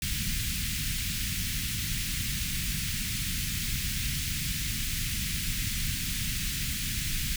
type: band-stop noise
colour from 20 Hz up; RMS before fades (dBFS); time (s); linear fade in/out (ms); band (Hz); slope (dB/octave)
pink; -31; 0.02-7.36; 2; 200 to 2000; 24
effects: none

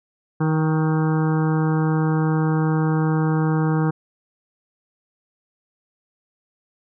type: harmonic tone with a mistuned harmonic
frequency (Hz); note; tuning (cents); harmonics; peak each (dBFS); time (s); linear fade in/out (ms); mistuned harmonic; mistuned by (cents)
157.5; D#3; +21; 1 / 2 / 3 / 5 / 6 / 7 / 8 / 9 / 10; -18 / -24 / -28 / -32 / -34 / -35 / -36 / -37 / -38; 0.4-3.91; 10; 6; -32
effects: none

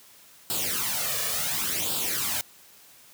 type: noise with flanger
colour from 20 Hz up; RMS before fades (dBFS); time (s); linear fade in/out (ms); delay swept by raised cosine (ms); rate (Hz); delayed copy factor
white; -28; 0.5-2.41; 0; 0.24 to 1.74; 0.7; +0.7
effects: white hiss -53 dBFS RMS until 3.13 s + high-pass 80 Hz 12 dB/octave

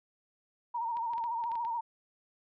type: tone with vibrato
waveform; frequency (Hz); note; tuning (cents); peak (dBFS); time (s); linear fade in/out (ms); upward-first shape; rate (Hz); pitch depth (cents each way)
sine; 932.3; A#5; 0; -31; 0.74-1.81; 10; sine; 14; 60
type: clicks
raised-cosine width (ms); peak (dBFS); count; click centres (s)
0.3; -34; 8; 0.97 / 1.135 / 1.181 / 1.24 / 1.439 / 1.517 / 1.555 / 1.65
effects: none

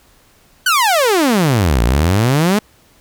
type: exponential two-way sweep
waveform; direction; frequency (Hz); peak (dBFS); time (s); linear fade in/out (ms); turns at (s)
sawtooth; down then up; 1552 to 54.8 to 218.9; -7; 0.66-2.59; 5; 1.82
effects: pink hiss -51 dBFS RMS until 3 s

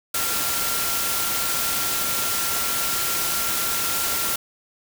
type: tone in noise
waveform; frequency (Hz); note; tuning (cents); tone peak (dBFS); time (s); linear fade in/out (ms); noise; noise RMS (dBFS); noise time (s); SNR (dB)
sine; 1375; F6; -27; -32; 0.14-4.36; 5; white; -24; 0.14-4.36; -11
effects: none

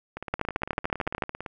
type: two click trains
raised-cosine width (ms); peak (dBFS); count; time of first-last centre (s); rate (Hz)
0.5; -10 / -19; 13 / 24; 0.34-1.222 / 0.17-1.462; 13.6 / 17.8
effects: none

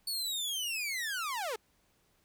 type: linear sweep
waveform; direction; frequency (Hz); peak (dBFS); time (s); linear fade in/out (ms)
sawtooth; down; 4493 to 406.2; -30; 0.07-1.56; 5
effects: pink hiss -71 dBFS RMS until 2.24 s

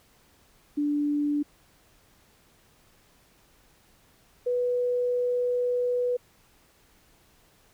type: tone pair in turn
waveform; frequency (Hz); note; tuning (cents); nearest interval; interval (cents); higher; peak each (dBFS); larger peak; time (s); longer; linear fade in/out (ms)
sine; 292.5 / 491.9; D4 / B4; -7 / -7; major sixth; 900; second; -23 / -23; neither; 0.77-1.43 / 4.46-6.17; second; 10
effects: pink hiss -61 dBFS RMS until 7.73 s

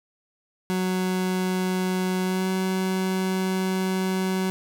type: tone with pitch glide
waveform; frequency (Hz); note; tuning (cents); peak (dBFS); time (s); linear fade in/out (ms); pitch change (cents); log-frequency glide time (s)
30% pulse; 185 to 187.8; F#3 to F#3; 0 to +26; -20; 0.7-4.5; 0; +26; 2.23-2.48
effects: none

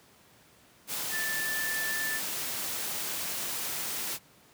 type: tone in noise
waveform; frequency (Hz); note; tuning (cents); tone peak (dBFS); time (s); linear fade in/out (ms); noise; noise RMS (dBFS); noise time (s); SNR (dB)
sine; 1761; A6; +1; -31; 1.1-2.21; 50; white; -34; 0.87-4.19; 0
effects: pink hiss -59 dBFS RMS until 4.53 s + high-pass 100 Hz 12 dB/octave

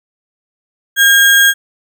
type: tone with sample-and-hold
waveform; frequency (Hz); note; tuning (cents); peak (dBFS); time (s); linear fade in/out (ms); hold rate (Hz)
sine; 1613; G6; +49; -5; 0.96-1.54; 50; 4900
effects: none

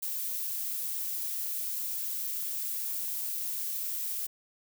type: noise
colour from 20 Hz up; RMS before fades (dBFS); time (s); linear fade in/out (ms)
violet; -34; 0.02-4.27; 10
effects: none

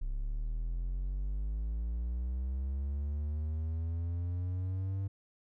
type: linear sweep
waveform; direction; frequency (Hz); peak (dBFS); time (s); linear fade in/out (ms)
triangle; up; 32.75 to 98; -30; 0.01-5.08; 10
effects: none

